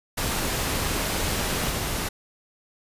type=noise with level steps; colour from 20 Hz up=pink; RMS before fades=-26 / -28 dBFS; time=0.17-2.09 s; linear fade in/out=10 ms; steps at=1.69 s; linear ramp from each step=20 ms; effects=resampled to 32000 Hz